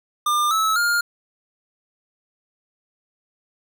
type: tone with pitch steps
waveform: square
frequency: 1200 / 1301.1 / 1410.7 Hz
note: D6 / E6 / F6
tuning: +37 / -23 / +17 cents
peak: -18 dBFS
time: 0.26-1.01 s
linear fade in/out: 5 ms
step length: 250 ms
effects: none